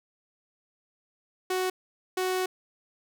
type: tone bursts at uneven times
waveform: sawtooth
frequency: 370.7 Hz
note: F#4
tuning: 3 cents sharp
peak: -22 dBFS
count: 2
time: 1.5-1.7 / 2.17-2.46 s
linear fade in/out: 5 ms
effects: none